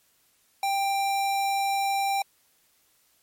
square tone, 789 Hz, G5, 11 cents sharp, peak -24 dBFS, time 0.63-2.22 s, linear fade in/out 2 ms, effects white hiss -65 dBFS RMS until 3.22 s + MP3 64 kbps

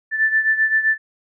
sine beating tone pair, 1760 / 1767.7 Hz, A6 / A6, 0 / +8 cents, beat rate 7.7 Hz, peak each -16 / -21 dBFS, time 0.11-0.98 s, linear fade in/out 50 ms, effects none

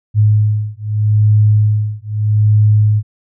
sine beating tone pair, 105.7 / 106.5 Hz, G#2 / G#2, +31 / +44 cents, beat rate 0.8 Hz, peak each -12 dBFS, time 0.14-3.03 s, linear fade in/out 50 ms, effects none

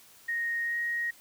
sine tone with pitch glide, 1864.7 to 1880.9 Hz, A#6 to A#6, 0 to +15 cents, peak -28 dBFS, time 0.28-1.11 s, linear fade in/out 10 ms, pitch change +15 cents, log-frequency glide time 0.63-0.77 s, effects white hiss -56 dBFS RMS until 1.2 s

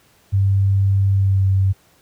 sine tone with pitch glide, 98 to 96.21 Hz, G2 to G2, 0 to -32 cents, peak -12 dBFS, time 0.32-1.73 s, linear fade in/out 20 ms, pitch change -32 cents, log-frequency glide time 1.12-1.45 s, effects pink hiss -55 dBFS RMS until 2.01 s + high-pass 60 Hz 12 dB/octave

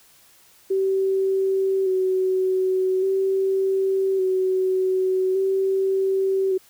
sine tone with vibrato, 379.7 Hz, F#4, 45 cents sharp, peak -18 dBFS, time 0.7-6.58 s, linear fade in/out 10 ms, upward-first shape square, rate 0.43 Hz, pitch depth 23 cents each way, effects white hiss -54 dBFS RMS until 6.69 s

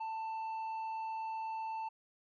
sine tone with tanh clipping, 888 Hz, A5, 16 cents sharp, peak -38 dBFS, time 0-1.89 s, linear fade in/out 10 ms, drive 5 dB, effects none

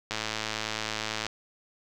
click train, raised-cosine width 0.2 ms, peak -13 dBFS, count 127, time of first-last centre 0.11-1.266 s, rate 109 Hz, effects none

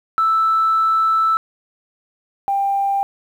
sine tone pair in turn, 1318.5 / 792.7 Hz, E6 / G5, 0 / +19 cents, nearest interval major sixth, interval 881 cents, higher first, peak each -12 / -15 dBFS, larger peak first, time 0.18-1.37 / 2.48-3.03 s, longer first, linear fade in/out 0 ms, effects tanh soft clip ceiling -9 dBFS + 8-bit

